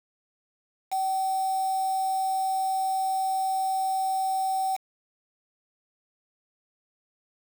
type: tone with quantisation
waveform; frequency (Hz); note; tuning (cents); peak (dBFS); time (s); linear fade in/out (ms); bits
sine; 764; G5; -45; -24; 0.91-4.77; 20; 6
effects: none